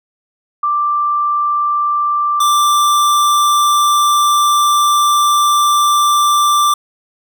sine / square tone pair in turn, 1178 / 1178 Hz, D6 / D6, +5 / +5 cents, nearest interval unison, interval 0 cents, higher neither, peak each -12 / -10 dBFS, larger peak second, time 0.63-2.4 / 2.4-6.74 s, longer second, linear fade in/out 5 ms, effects none

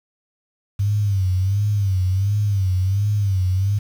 sine tone with vibrato, 98 Hz, G2, in tune, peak -16 dBFS, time 0.79-3.79 s, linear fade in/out 10 ms, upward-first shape sine, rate 1.4 Hz, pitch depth 110 cents each way, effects 7-bit

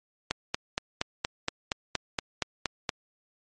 click train, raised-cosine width 0.2 ms, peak -9 dBFS, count 12, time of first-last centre 0.31-2.892 s, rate 4.26 Hz, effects MP3 48 kbps

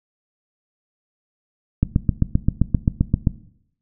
click train, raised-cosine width 5 ms, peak -3 dBFS, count 12, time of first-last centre 1.83-3.272 s, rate 7.63 Hz, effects noise-tail reverb RT60 0.7 s tail -17 dB re dry

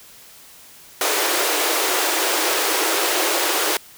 pink high-pass noise, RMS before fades -20 dBFS, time 1.01-3.77 s, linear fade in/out 2 ms, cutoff 310 Hz, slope 96 dB/octave, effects white hiss -45 dBFS RMS until 3.97 s

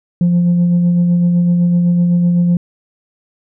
sine tone with tremolo, 174.61 Hz, F3, in tune, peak -6 dBFS, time 0.21-2.57 s, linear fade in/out 2 ms, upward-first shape sine, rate 7.9 Hz, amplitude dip 30%, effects tanh soft clip ceiling -7 dBFS

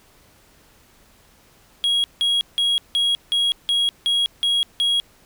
triangle tone bursts, 3300 Hz, G#7, 12 cents flat, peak -15 dBFS, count 9, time 1.84-5 s, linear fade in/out 0 ms, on 200 ms, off 170 ms, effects pink hiss -54 dBFS RMS until 5.25 s

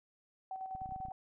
sine tone with tremolo, 760 Hz, F#5, 46 cents sharp, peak -38 dBFS, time 0.51-1.12 s, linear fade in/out 2 ms, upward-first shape square, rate 10 Hz, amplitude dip 45%
clicks, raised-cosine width 5 ms, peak -38 dBFS, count 9, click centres 0.751 / 0.818 / 0.859 / 0.892 / 0.922 / 0.962 / 1.003 / 1.052 / 1.085 s
effects none

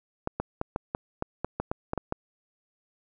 clicks, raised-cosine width 1 ms, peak -14 dBFS, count 12, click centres 0.274 / 0.4 / 0.614 / 0.761 / 0.949 / 1.224 / 1.446 / 1.6 / 1.715 / 1.934 / 1.977 / 2.124 s, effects none

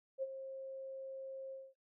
sine tone with ADSR envelope, 534 Hz, C5, 35 cents sharp, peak -33 dBFS, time 0.18-1.74 s, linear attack 45 ms, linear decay 35 ms, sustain -10 dB, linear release 220 ms, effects noise-tail reverb RT60 0.1 s tail -19 dB re dry

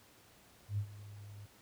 sine tone with ADSR envelope, 102.6 Hz, G#2, 21 cents flat, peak -30 dBFS, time 0.68-1.46 s, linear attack 99 ms, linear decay 76 ms, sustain -17 dB, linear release 8 ms, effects pink hiss -62 dBFS RMS until 1.61 s + high-pass 60 Hz 12 dB/octave

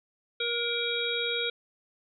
harmonic tone with a mistuned harmonic, 473.5 Hz, A#4, 27 cents sharp, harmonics 1 / 3 / 5 / 7 / 8, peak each -33 / -36 / -34 / -33 / -33 dBFS, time 0.4-1.5 s, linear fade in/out 5 ms, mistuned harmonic 5, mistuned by -18 cents, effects none

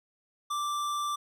sine tone with hard clipping, 1174.7 Hz, D6, in tune, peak -31 dBFS, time 0.5-1.16 s, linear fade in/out 10 ms, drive 16 dB, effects none

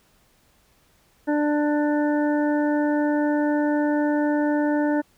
harmonic tone, 296 Hz, D4, 14 cents sharp, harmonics 1 / 2 / 3 / 5 / 6, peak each -20 / -26 / -30 / -34 / -36 dBFS, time 1.27-5.02 s, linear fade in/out 20 ms, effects pink hiss -61 dBFS RMS until 5.17 s

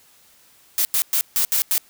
blue noise bursts at uneven times, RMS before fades -19 dBFS, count 6, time 0.78-0.85 / 0.94-1.02 / 1.13-1.21 / 1.36-1.45 / 1.52-1.62 / 1.71-1.78 s, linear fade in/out 0 ms, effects white hiss -54 dBFS RMS until 1.89 s

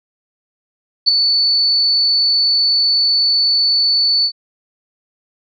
sine tone with ADSR envelope, 4476 Hz, C#8, 16 cents sharp, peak -4 dBFS, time 1.06-4.32 s, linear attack 26 ms, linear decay 4 ms, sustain -7 dB, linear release 73 ms, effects none

